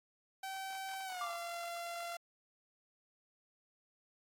sawtooth tone with pitch glide, 770 to 686 Hz, G5 to F5, -31 to -31 cents, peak -37 dBFS, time 0.43-2.17 s, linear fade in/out 5 ms, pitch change -200 cents, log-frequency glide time 1.04-1.29 s
triangle tone with exponential decay, 1173 Hz, D6, 2 cents flat, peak -34 dBFS, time 1.21-1.67 s, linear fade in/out 2 ms, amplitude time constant 100 ms
effects AAC 64 kbps

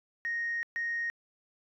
sine tone bursts at uneven times, 1864.7 Hz, A#6, in tune, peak -29 dBFS, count 2, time 0.25-0.63 / 0.76-1.1 s, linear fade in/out 0 ms, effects tanh soft clip ceiling -26 dBFS

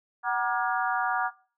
harmonic tone with a mistuned harmonic, 237.4 Hz, A#3, 32 cents sharp, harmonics 3 / 4 / 5 / 6 / 7, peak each -29 / -30 / -31 / -30 / -34 dBFS, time 0.23-1.31 s, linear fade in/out 50 ms, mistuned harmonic 3, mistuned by +89 cents, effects noise-tail reverb RT60 0.4 s tail -21 dB re dry

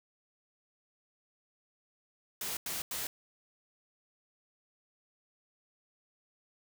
white noise bursts, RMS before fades -37 dBFS, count 3, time 2.41-3.07 s, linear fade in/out 2 ms, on 160 ms, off 90 ms, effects none

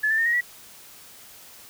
sine tone with pitch steps, 1720 / 1772.4 / 1826.5 / 1882.2 / 1939.6 Hz, A6 / A6 / A#6 / A#6 / B6, -40 / +12 / -36 / +16 / -32 cents, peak -19 dBFS, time 0.03-0.41 s, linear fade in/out 10 ms, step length 76 ms, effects white hiss -47 dBFS RMS until 1.69 s

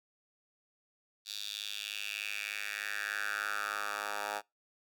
10% pulse tone with high-pass filter sweep, 103.3 Hz, G#2, 9 cents flat, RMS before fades -38 dBFS, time 1.25-4.42 s, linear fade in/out 50 ms, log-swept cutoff 4100 to 880 Hz, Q 3.8, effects noise-tail reverb RT60 0.2 s tail -25 dB re dry

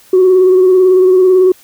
sine tone with vibrato, 370.7 Hz, F#4, 3 cents sharp, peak -3 dBFS, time 0.13-1.52 s, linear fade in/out 5 ms, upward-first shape sine, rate 18 Hz, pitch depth 31 cents each way, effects tanh soft clip ceiling -1 dBFS + white hiss -44 dBFS RMS until 1.63 s

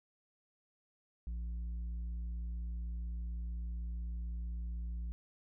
sine tone with tanh clipping, 57.9 Hz, A#1, 11 cents flat, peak -38 dBFS, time 1.27-5.12 s, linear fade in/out 0 ms, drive 5 dB, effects none

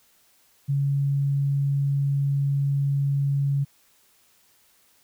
sine tone, 140 Hz, C#3, 18 cents sharp, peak -20 dBFS, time 0.68-3.65 s, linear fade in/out 20 ms, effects white hiss -61 dBFS RMS until 5.03 s

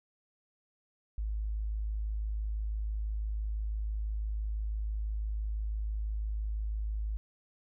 sine tone, 53 Hz, G#1, 36 cents sharp, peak -31 dBFS, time 1.18-7.17 s, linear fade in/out 0 ms, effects none

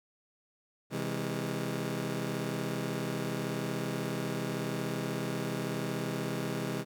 20% pulse chord, C augmented, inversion none, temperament just, 130.81 / 163.52 / 204.4 Hz, C3 / E3 / G#3, 0 / -14 / -27 cents, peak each -32 dBFS, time 0.9-6.85 s, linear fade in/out 50 ms, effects none

